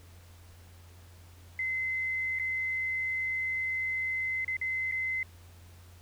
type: tone with dropouts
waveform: sine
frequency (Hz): 2056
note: C7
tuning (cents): -31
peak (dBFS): -29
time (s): 1.59-5.23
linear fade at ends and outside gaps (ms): 2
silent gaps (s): 2.389-2.396 / 4.447-4.479 / 4.568-4.613 / 4.914-4.921
effects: added 87 Hz sine -51 dBFS peak until 6.01 s + pink hiss -59 dBFS RMS until 6.01 s